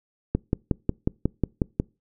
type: click train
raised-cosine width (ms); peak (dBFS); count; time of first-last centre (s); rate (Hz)
3; -8; 9; 0.35-1.799; 5.52
effects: noise-tail reverb RT60 0.3 s tail -26 dB re dry